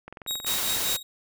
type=click train; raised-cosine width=0.5 ms; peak=-25 dBFS; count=17; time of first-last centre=0.08-0.814 s; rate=21.8 Hz
type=tone with tremolo; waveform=sawtooth; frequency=3784 Hz; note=A#7; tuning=25 cents sharp; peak=-23 dBFS; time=0.27-1.03 s; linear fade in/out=10 ms; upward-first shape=triangle; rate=5.1 Hz; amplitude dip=85%
type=noise; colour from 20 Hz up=white; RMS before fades=-28 dBFS; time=0.46-0.97 s; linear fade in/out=10 ms
effects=none